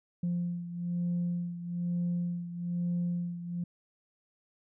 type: beating tone pair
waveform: sine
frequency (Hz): 174.1 / 175.2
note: F3 / F3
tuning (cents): -5 / +6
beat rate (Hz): 1.1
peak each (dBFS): -30 / -35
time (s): 0.23-3.64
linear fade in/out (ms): 5
effects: tanh soft clip ceiling -25 dBFS